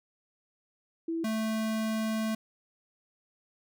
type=tone pair in turn; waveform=sine / square; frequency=329.6 / 220 Hz; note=E4 / A3; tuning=0 / 0 cents; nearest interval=perfect fifth; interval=700 cents; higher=first; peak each=-29 / -29 dBFS; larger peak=neither; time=1.08-1.24 / 1.24-2.35 s; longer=second; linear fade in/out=5 ms; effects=none